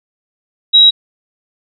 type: tone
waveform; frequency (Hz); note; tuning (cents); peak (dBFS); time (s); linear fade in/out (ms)
sine; 3847; B7; -46; -3; 0.73-0.91; 20
effects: none